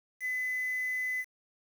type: tone with quantisation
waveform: sine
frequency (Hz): 2013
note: B6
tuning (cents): +33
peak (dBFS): -30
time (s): 0.2-1.25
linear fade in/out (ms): 50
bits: 8
effects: none